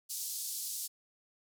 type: band-pass noise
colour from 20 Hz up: white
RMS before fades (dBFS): -39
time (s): 0.09-0.88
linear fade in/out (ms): 20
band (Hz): 4400 to 14000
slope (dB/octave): 24
effects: none